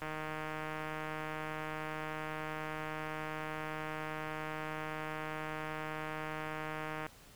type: click train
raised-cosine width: 0.5 ms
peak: -25 dBFS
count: 1093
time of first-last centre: 0.02-7.065 s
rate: 155 Hz
effects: pink hiss -58 dBFS RMS until 7.35 s